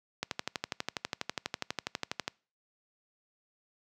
click train, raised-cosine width 0.2 ms, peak -14 dBFS, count 26, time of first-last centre 0.23-2.279 s, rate 12.2 Hz, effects noise-tail reverb RT60 0.4 s tail -26 dB re dry + high-pass 100 Hz 12 dB/octave

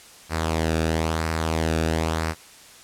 sawtooth tone with flanger, 80.5 Hz, E2, 41 cents flat, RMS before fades -24 dBFS, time 0.29-2.35 s, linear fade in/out 50 ms, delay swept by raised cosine 0.29 to 0.98 ms, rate 1 Hz, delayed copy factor -0.55, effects white hiss -47 dBFS RMS until 2.83 s + low-pass 10000 Hz 12 dB/octave

